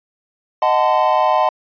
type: chord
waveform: triangle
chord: D# diminished seventh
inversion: none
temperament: equal with one note detuned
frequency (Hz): 622.3 / 740 / 880 / 1025.6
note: D#5 / F#5 / A5 / C6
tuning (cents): 0 / 0 / 0 / -35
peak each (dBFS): -16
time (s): 0.62-1.49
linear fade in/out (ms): 2
effects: resampled to 11025 Hz